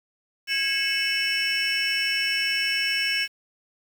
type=tone cluster; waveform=triangle; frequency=1648 / 2191 / 2618 / 2979 / 5420 Hz; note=G#6 / C#7 / E7 / F#7 / E8; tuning=-14 / -21 / -13 / +11 / +47 cents; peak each=-27 dBFS; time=0.47-3.28 s; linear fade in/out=50 ms; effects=tanh soft clip ceiling -11 dBFS + 8-bit

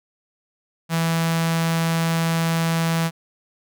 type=tone with notch filter; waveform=sawtooth; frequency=164.8 Hz; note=E3; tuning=in tune; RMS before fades=-21 dBFS; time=0.89-3.11 s; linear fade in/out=50 ms; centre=370 Hz; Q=1; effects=none

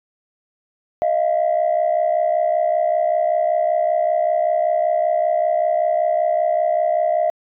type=tone pair together; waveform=sine; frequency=625 / 690.2 Hz; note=D#5 / F5; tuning=+8 / -21 cents; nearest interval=major second; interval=171 cents; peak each=-17 dBFS; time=1.02-7.3 s; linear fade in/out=0 ms; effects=tanh soft clip ceiling -10 dBFS

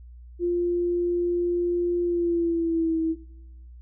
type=tone with pitch glide; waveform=sine; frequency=349.2 to 323.9 Hz; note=F4 to E4; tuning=0 to -30 cents; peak=-21 dBFS; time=0.39-3.16 s; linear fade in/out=50 ms; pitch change=-130 cents; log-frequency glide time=2.03-2.98 s; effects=noise-tail reverb RT60 1.0 s tail -19 dB re dry + added 60 Hz sine -42 dBFS peak until 3.81 s

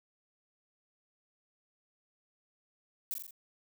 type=noise with echo; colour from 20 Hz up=violet; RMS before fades=-35 dBFS; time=3.11-3.14 s; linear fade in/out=0 ms; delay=42 ms; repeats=4; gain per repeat=-4 dB; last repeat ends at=3.308 s; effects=none

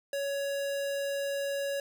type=tone; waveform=square; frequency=559 Hz; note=C#5; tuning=14 cents sharp; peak=-31 dBFS; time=0.13-1.8 s; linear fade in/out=2 ms; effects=none

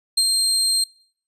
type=tone with ADSR envelope; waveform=30% pulse; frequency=4186 Hz; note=C8; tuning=in tune; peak=-11 dBFS; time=0.17-0.84 s; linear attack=8 ms; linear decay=62 ms; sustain=-3 dB; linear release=4 ms; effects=noise-tail reverb RT60 0.6 s tail -25 dB re dry + resampled to 32000 Hz

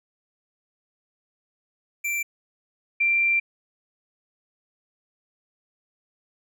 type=tone pair in turn; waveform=square / sine; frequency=2349 / 2362 Hz; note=D7 / D7; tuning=0 / +9 cents; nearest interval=unison; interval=9 cents; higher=second; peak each=-25 / -18 dBFS; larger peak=second; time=2.04-2.23 / 3-3.4 s; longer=second; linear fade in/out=10 ms; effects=none

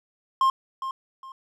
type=tone with echo; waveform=triangle; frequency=1062 Hz; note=C6; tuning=25 cents sharp; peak=-15 dBFS; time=0.41-0.5 s; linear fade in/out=2 ms; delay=410 ms; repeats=2; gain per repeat=-11 dB; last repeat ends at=1.32 s; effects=none

